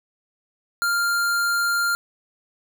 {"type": "tone", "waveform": "square", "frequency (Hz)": 1396.9, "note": "F6", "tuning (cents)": 0, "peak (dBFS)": -20, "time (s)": [0.82, 1.95], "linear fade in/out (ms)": 0, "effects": []}